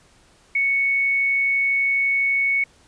sine tone, 2217 Hz, C#7, in tune, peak -17 dBFS, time 0.55-2.64 s, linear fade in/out 5 ms, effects pink hiss -55 dBFS RMS until 2.87 s + resampled to 22050 Hz

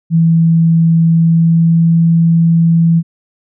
sine tone with pitch glide, 164.81 to 166.24 Hz, E3 to E3, 0 to +15 cents, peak -6 dBFS, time 0.1-3.03 s, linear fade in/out 50 ms, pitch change +15 cents, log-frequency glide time 1.04-1.98 s, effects none

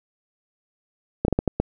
slowing click train, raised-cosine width 2 ms, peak -6 dBFS, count 6, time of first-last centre 1.25-1.6 s, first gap 32 ms, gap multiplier 1.4, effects none

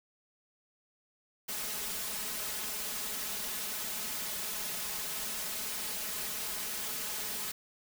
white noise with comb filter, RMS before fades -37 dBFS, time 1.48-7.52 s, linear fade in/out 10 ms, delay 4.7 ms, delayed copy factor +1, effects none

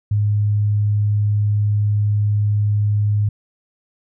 sine tone, 104.1 Hz, G#2, 5 cents sharp, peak -14 dBFS, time 0.11-3.29 s, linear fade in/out 5 ms, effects none

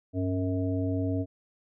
harmonic tone with a mistuned harmonic, 91.9 Hz, F#2, 11 cents flat, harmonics 1 / 3 / 5 / 7, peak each -29 / -29 / -37 / -37 dBFS, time 0.13-1.26 s, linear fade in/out 50 ms, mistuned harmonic 1, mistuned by +110 cents, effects none

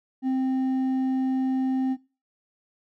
sine tone with hard clipping, 261.6 Hz, C4, in tune, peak -23 dBFS, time 0.22-1.97 s, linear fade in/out 50 ms, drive 4 dB, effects noise-tail reverb RT60 0.3 s tail -18 dB re dry

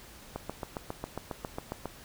click train, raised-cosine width 1 ms, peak -20 dBFS, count 12, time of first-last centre 0.36-1.857 s, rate 7.35 Hz, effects pink hiss -51 dBFS RMS until 2.04 s

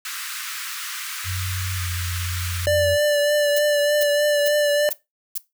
pink high-pass noise, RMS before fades -31 dBFS, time 0.05-2.66 s, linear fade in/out 2 ms, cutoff 1200 Hz, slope 48 dB/octave
sine tone with pitch glide, 92.6 to 88.27 Hz, F#2 to F2, +2 to +19 cents, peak -25 dBFS, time 1.24-2.98 s, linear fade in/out 50 ms, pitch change -83 cents, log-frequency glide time 1.75-1.86 s
square tone with vibrato, 587.3 Hz, D5, in tune, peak -17 dBFS, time 2.67-4.89 s, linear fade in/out 0 ms, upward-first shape triangle, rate 3.3 Hz, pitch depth 25 cents each way
violet noise bursts, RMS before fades -25 dBFS, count 5, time 3.56-5.38 s, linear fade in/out 5 ms, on 28 ms, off 420 ms
effects noise-tail reverb RT60 0.2 s tail -18 dB re dry

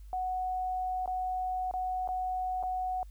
sine tone with dropouts, 740 Hz, F#5, in tune, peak -30 dBFS, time 0.13-3.03 s, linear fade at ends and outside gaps 1 ms, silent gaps 1.059-1.076 / 1.712-1.738 / 2.076-2.088 / 2.628-2.635 s, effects added 50 Hz sine -45 dBFS peak until 3.1 s + white hiss -69 dBFS RMS until 3.1 s

